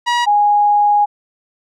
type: tone pair in turn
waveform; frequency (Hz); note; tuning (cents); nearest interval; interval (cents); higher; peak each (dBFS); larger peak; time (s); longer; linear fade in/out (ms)
sawtooth / sine; 960 / 826.3; B5 / G#5; -49 / -9; minor third; 260; first; -9; neither; 0.06-0.26 / 0.26-1.06; second; 20
effects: low-pass 5000 Hz 12 dB/octave